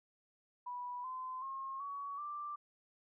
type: tone with pitch steps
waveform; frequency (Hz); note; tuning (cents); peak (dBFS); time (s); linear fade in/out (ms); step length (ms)
sine; 982 / 1027.8 / 1075.8 / 1126.1 / 1178.6; B5 / C6 / C6 / C#6 / D6; -10 / -31 / +48 / +27 / +6; -40; 0.66-2.56; 10; 380
effects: none